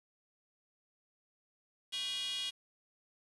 square tone with high-pass filter, 221.7 Hz, A3, 13 cents sharp, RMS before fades -38 dBFS, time 1.92-2.51 s, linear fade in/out 20 ms, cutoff 3200 Hz, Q 8.2, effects resampled to 24000 Hz + 9-bit

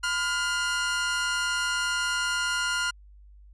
sawtooth tone pair together, 1009 / 1414.6 Hz, B5 / F6, +37 / +22 cents, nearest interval tritone, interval 585 cents, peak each -30 / -22 dBFS, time 0.03-2.91 s, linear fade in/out 10 ms, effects added 50 Hz sine -48 dBFS peak until 3.53 s + resampled to 22050 Hz

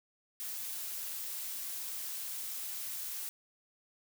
blue noise, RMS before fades -40 dBFS, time 0.4-3.29 s, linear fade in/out 0 ms, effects none

